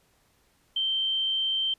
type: tone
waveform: sine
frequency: 3126 Hz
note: G7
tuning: 6 cents flat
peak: -24 dBFS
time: 0.76-1.74 s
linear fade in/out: 5 ms
effects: pink hiss -66 dBFS RMS until 1.78 s + resampled to 32000 Hz